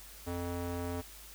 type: tone with band-pass filter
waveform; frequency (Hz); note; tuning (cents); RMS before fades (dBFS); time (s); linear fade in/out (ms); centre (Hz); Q
square; 87.31; F2; 0; -37; 0.26-1.02; 20; 500; 0.59
effects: added 50 Hz sine -54 dBFS peak until 1.34 s + white hiss -52 dBFS RMS until 1.34 s